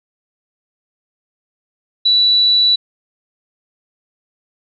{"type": "tone", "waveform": "sine", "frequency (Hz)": 3947, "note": "B7", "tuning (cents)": -2, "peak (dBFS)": -9, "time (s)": [2.05, 2.76], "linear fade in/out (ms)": 10, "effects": []}